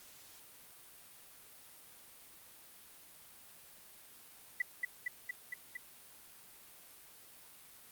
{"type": "tone with echo", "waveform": "sine", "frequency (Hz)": 1975.5, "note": "B6", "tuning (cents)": 0, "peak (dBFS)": -29, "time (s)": [4.6, 4.62], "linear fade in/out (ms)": 5, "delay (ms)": 230, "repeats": 5, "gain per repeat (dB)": -2, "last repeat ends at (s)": 5.77, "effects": ["white hiss -57 dBFS RMS until 7.91 s", "Opus 48 kbps"]}